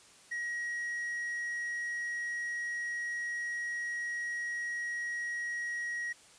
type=tone; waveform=triangle; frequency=1900 Hz; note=A#6; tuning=33 cents sharp; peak=-32 dBFS; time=0.31-6.13 s; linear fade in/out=10 ms; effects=white hiss -58 dBFS RMS until 6.38 s + resampled to 22050 Hz